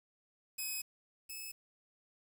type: tone pair in turn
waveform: 5% pulse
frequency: 2539 / 2595 Hz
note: D#7 / E7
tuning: +34 / -28 cents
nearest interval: unison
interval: 38 cents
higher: second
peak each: -28 / -34 dBFS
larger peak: first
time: 0.58-0.82 / 1.29-1.52 s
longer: first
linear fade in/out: 10 ms
effects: 9-bit